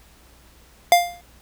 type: tone with exponential decay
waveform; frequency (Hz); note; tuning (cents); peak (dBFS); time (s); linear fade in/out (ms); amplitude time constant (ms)
square; 700; F5; +4; -8; 0.92-1.21; 1; 61
effects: added 60 Hz sine -53 dBFS peak until 1.41 s + pink hiss -53 dBFS RMS until 1.41 s